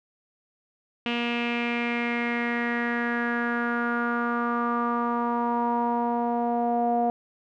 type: tone with low-pass filter sweep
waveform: sawtooth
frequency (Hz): 237.6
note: A#3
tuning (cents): +33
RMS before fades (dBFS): -26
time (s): 1.06-7.1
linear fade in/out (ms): 0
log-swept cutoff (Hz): 2800 to 700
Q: 5.6
effects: none